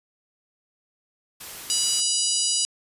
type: noise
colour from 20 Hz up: white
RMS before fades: -38 dBFS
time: 1.4-2.01 s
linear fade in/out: 10 ms
type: harmonic tone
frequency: 977 Hz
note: B5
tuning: 19 cents flat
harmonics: 3 / 4 / 5 / 6 / 7 / 8 / 9 / 10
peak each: -29 / -33 / -26 / -31 / -29 / -29 / -30 / -31 dBFS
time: 1.7-2.65 s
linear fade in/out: 0 ms
effects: resampled to 32000 Hz